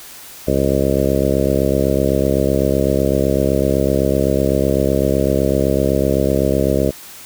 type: harmonic tone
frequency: 67.9 Hz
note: C#2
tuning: 35 cents flat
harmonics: 1 / 2 / 3 / 4 / 5 / 6 / 7 / 8 / 9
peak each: -22 / -22 / -22 / -22 / -22 / -22 / -22 / -22 / -22 dBFS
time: 0.47-6.91 s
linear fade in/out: 10 ms
effects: white hiss -37 dBFS RMS until 7.25 s